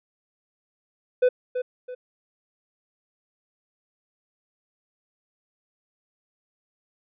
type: tone with echo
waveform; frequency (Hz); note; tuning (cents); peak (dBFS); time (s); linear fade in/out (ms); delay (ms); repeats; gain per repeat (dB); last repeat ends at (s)
triangle; 501; B4; +25; -13; 1.22-1.29; 10; 330; 2; -9; 1.95
effects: resampled to 8000 Hz